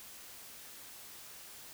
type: silence
effects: white hiss -51 dBFS RMS until 1.73 s